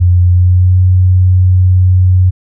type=tone with pitch glide; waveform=sine; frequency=89.1 to 91.82 Hz; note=F2 to F#2; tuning=+35 to -13 cents; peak=-4 dBFS; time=0-2.31 s; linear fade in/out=20 ms; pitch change=+52 cents; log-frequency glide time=0.29-0.77 s; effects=none